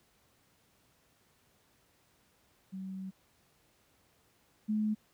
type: tone pair in turn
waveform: sine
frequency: 190 / 213.9 Hz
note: F#3 / A3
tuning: +46 / -49 cents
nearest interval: major second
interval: 205 cents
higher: second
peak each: -38 / -28 dBFS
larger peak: second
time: 2.72-3.11 / 4.68-4.95 s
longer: first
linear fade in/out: 20 ms
effects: pink hiss -69 dBFS RMS until 5.13 s + high-pass 60 Hz 12 dB/octave